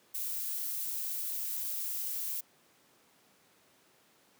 violet noise, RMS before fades -36 dBFS, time 0.14-2.41 s, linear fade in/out 10 ms, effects pink hiss -65 dBFS RMS until 4.39 s + high-pass 200 Hz 12 dB/octave

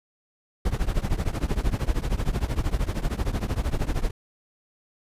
brown noise with tremolo, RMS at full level -21 dBFS, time 0.65-4.11 s, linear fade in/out 5 ms, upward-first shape triangle, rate 13 Hz, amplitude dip 95%, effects resampled to 32000 Hz

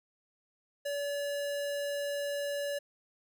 square tone, 572 Hz, D5, 46 cents flat, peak -33 dBFS, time 0.85-2.79 s, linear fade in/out 10 ms, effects none

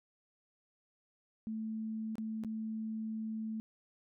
sine tone with dropouts, 220 Hz, A3, in tune, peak -36 dBFS, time 1.47-3.6 s, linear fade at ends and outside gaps 0 ms, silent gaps 2.155-2.182 / 2.437-2.447 s, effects none

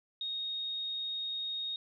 sine tone, 3729 Hz, A#7, in tune, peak -34 dBFS, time 0.21-1.76 s, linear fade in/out 2 ms, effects none

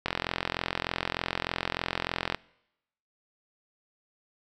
click train, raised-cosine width 0.3 ms, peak -11 dBFS, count 100, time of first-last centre 0.06-2.346 s, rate 43.3 Hz, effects noise-tail reverb RT60 0.9 s tail -24 dB re dry

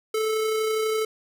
square tone with amplitude modulation, 436.9 Hz, A4, 12 cents flat, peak -22 dBFS, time 0.14-1.05 s, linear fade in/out 5 ms, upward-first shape sine, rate 32.1 Hz, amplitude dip 25%, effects none

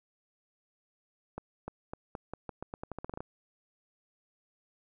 accelerating click train, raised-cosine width 1 ms, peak -24 dBFS, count 16, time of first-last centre 1.38-3.205 s, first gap 300 ms, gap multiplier 0.85, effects none

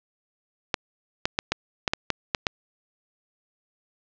clicks, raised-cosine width 0.2 ms, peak -4 dBFS, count 9, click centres 0.742 / 1.255 / 1.389 / 1.52 / 1.878 / 1.935 / 2.103 / 2.348 / 2.468 s, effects low-pass 5000 Hz 12 dB/octave

